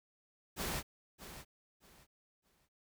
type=noise with echo; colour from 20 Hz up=pink; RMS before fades=-38 dBFS; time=0.56-0.83 s; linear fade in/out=50 ms; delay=620 ms; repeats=3; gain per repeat=-12 dB; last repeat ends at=2.69 s; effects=none